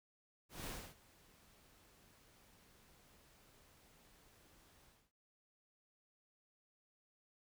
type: noise with ADSR envelope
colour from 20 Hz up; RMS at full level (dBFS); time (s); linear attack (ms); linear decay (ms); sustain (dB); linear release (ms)
pink; -45; 0.49-5.12; 170; 280; -22; 250
effects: none